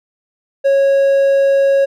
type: tone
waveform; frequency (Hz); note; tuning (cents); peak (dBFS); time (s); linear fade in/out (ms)
triangle; 550; C#5; -14; -7; 0.64-1.86; 20
effects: none